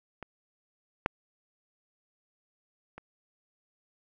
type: clicks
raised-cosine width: 0.5 ms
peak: -25 / -10 / -28 dBFS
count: 3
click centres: 0.227 / 1.061 / 2.98 s
effects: none